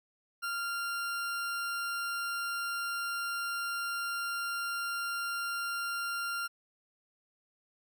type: tone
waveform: 40% pulse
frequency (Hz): 1390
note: F6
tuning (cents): -9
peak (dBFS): -32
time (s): 0.42-6.48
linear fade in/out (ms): 20
effects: none